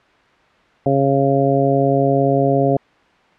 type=harmonic tone; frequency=137.6 Hz; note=C#3; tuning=12 cents flat; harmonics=1 / 2 / 3 / 4 / 5; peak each=-19 / -19 / -19 / -19 / -19 dBFS; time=0.86-2.77 s; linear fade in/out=2 ms; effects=white hiss -52 dBFS RMS until 3.38 s + low-pass 2000 Hz 12 dB/octave